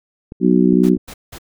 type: clicks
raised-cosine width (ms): 3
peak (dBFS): -18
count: 3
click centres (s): 0.321 / 0.731 / 0.97
type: harmonic tone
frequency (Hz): 61.9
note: B1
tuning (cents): +5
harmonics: 3 / 4 / 5 / 6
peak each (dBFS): -14 / -15 / -16 / -17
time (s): 0.4-0.98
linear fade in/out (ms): 50
type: noise bursts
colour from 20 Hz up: pink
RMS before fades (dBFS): -34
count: 3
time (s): 0.83-1.385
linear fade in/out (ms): 10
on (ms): 65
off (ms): 180
effects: none